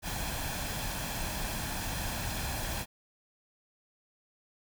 pink noise with comb filter, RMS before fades -35 dBFS, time 0.02-2.86 s, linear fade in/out 50 ms, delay 1.2 ms, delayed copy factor +0.5, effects none

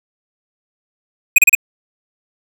square tone bursts, 2497 Hz, D#7, 6 cents sharp, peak -5 dBFS, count 4, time 1.36-1.551 s, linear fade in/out 5 ms, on 23 ms, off 33 ms, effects none

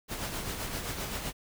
pink noise with tremolo, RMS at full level -34 dBFS, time 0.08-1.33 s, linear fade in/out 50 ms, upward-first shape sine, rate 7.7 Hz, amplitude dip 45%, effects none

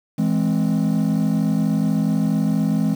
triangle chord, E augmented, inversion none, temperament equal with one note detuned, 164.81 / 209.2 / 261.6 Hz, E3 / G#3 / B#3, 0 / +13 / 0 cents, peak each -18 / -17 / -20 dBFS, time 0.18-2.95 s, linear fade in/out 10 ms, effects tanh soft clip ceiling -10 dBFS + 7-bit

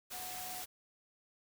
sine tone in noise, 734 Hz, F#5, 14 cents flat, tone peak -47 dBFS, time 0.12-0.63 s, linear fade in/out 20 ms, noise white, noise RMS -44 dBFS, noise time 0.1-0.66 s, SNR -6 dB, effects none

